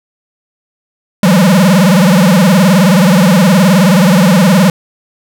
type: tone with vibrato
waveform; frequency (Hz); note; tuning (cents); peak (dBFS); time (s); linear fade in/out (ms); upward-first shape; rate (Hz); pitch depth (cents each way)
square; 185; F#3; 0; -5; 1.23-4.7; 2; sine; 19; 210
effects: none